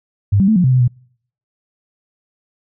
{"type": "tone with pitch steps", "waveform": "sine", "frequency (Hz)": [100.6, 193.5, 219.1, 179, 129.4, 127.5, 122.8], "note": ["G2", "G3", "A3", "F3", "C3", "C3", "B2"], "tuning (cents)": [45, -22, -7, 43, -19, -44, -9], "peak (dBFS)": -9, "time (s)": [0.32, 0.88], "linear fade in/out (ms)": 10, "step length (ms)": 80, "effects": ["noise-tail reverb RT60 0.6 s tail -26 dB re dry"]}